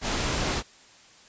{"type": "noise", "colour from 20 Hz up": "pink", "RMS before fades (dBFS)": -27, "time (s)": [0.01, 0.63], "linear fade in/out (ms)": 50, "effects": ["white hiss -53 dBFS RMS until 1.28 s", "resampled to 16000 Hz"]}